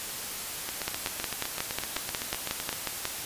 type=two click trains; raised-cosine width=0.2 ms; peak=-14 / -11 dBFS; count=17 / 13; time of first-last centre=0.69-2.728 / 0.88-3.054 s; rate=7.85 / 5.52 Hz; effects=white hiss -36 dBFS RMS until 3.25 s + resampled to 32000 Hz